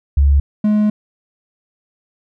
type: tone pair in turn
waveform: sine / triangle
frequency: 70.4 / 211 Hz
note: C#2 / G#3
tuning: +27 / +28 cents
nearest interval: octave + perfect fifth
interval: 1901 cents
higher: second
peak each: -8 / -9 dBFS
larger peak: first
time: 0.17-0.4 / 0.64-0.9 s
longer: second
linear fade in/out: 5 ms
effects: none